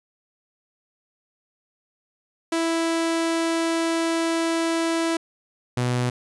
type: tone pair in turn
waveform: sawtooth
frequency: 330 / 123.61 Hz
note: E4 / B2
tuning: +2 / +2 cents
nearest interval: octave + perfect fourth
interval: 1700 cents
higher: first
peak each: -17 dBFS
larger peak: neither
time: 2.52-5.17 / 5.77-6.1 s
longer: first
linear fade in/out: 5 ms
effects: resampled to 24000 Hz